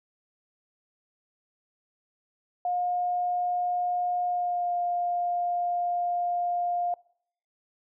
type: tone with pitch glide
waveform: sine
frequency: 714 to 704.2 Hz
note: F5 to F5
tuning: +38 to +14 cents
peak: -25 dBFS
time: 2.65-6.94 s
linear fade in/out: 2 ms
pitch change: -24 cents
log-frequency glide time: 4.26-4.75 s
effects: noise-tail reverb RT60 0.6 s tail -23 dB re dry